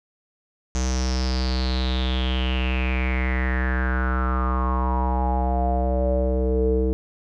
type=tone with low-pass filter sweep; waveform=square; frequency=63.9 Hz; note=C2; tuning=40 cents flat; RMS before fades=-22 dBFS; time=0.75-6.93 s; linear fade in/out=0 ms; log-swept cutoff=6400 to 400 Hz; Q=7.9; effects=none